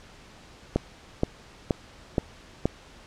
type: click train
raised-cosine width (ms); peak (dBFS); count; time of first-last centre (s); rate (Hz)
2; -8; 5; 0.76-2.656; 2.11
effects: pink hiss -50 dBFS RMS until 3.06 s + low-pass 6000 Hz 12 dB/octave